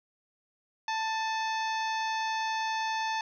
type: harmonic tone with a mistuned harmonic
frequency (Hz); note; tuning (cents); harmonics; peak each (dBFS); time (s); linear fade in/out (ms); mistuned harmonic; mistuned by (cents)
885; A5; +10; 1 / 2 / 3 / 4 / 5 / 6 / 7; -30 / -36 / -40 / -42 / -44 / -46 / -47; 0.88-3.21; 2; 3; -53
effects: 11-bit